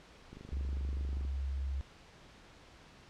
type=click train; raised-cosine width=3 ms; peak=-35 dBFS; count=24; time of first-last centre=0.33-1.25 s; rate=25 Hz
type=tone; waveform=sine; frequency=67.9 Hz; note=C#2; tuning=35 cents flat; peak=-33 dBFS; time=0.52-1.81 s; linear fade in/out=0 ms
effects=pink hiss -57 dBFS RMS until 3.09 s + low-pass 5000 Hz 12 dB/octave